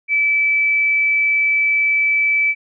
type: tone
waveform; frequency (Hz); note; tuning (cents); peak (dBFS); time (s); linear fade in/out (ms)
sine; 2309; D7; -30; -13; 0.08-2.55; 50
effects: none